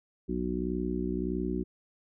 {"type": "harmonic tone", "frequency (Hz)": 61.6, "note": "B1", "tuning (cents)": -4, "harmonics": [1, 3, 4, 5, 6], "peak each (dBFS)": [-37, -34, -36, -35, -35], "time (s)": [0.28, 1.64], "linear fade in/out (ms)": 20, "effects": []}